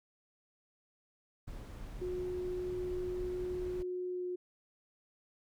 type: noise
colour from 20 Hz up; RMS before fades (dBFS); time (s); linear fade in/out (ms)
brown; -45; 1.47-3.83; 10
type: tone with pitch glide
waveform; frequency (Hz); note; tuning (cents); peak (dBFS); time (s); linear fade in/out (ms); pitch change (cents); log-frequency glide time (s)
sine; 362.7 to 360.4; F#4 to F#4; -34 to -45; -35; 2.01-4.36; 10; -11; 4.09-4.24
effects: none